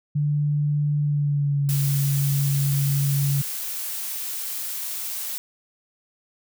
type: tone with pitch glide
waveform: sine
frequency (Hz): 147.1 to 140.3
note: D3 to C#3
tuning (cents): +3 to +21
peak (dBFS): -19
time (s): 0.15-3.42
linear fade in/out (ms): 10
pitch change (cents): -82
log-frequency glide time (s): 1.01-1.79
type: noise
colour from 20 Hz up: blue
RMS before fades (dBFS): -30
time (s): 1.69-5.38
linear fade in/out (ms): 0
effects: none